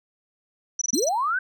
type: tone bursts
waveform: sine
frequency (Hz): 5920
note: F#8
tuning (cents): 0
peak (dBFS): -22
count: 7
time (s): 0.79-1.091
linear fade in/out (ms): 5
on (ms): 25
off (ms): 21
type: linear sweep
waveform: sine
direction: up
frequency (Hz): 207.7 to 1568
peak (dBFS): -21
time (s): 0.93-1.39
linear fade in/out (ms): 5
type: tone with exponential decay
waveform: sawtooth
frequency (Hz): 4126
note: C8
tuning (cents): -25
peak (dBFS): -24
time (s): 0.94-1.32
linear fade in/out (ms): 2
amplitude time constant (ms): 82
effects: none